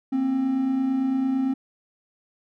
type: tone pair together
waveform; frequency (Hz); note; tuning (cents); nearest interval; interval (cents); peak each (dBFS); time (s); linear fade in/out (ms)
triangle; 236.4 / 265.3; A#3 / C4; +24 / +24; major second; 200; -29 / -19; 0.12-1.54; 10
effects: none